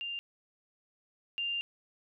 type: tone pair in turn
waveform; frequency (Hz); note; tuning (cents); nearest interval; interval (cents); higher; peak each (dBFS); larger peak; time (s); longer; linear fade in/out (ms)
sine; 2794 / 2794; F7 / F7; 0 / 0; unison; 0; neither; -35 / -31; second; 0.01-0.19 / 1.38-1.61; second; 0
effects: none